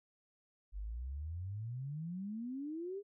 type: exponential sweep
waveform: sine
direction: up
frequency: 46.91 to 415.3 Hz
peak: -39 dBFS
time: 0.72-3.03 s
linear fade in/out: 50 ms
effects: none